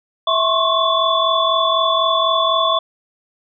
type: tone cluster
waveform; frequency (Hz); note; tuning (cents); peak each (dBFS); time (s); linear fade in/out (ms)
sine; 656 / 1062 / 1106 / 3459; E5 / C6 / C#6 / A7; -9 / +25 / -4 / -30; -19; 0.27-2.79; 5
effects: none